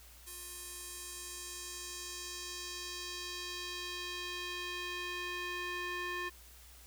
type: tone with band-pass filter sweep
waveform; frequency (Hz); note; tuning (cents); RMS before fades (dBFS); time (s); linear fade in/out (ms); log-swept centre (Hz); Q
square; 356; F4; +33; -42; 0.26-6.3; 20; 11000 to 1900; 1.3
effects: added 60 Hz sine -57 dBFS peak until 6.86 s + white hiss -58 dBFS RMS until 6.86 s